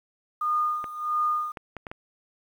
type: tone with tremolo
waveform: sine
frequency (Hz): 1221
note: D#6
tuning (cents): -33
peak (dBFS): -21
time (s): 0.41-1.52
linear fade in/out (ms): 5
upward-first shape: sine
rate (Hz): 1.5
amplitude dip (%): 80
type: clicks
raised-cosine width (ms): 0.5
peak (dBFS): -21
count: 5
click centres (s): 0.842 / 1.572 / 1.767 / 1.868 / 1.915
effects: 9-bit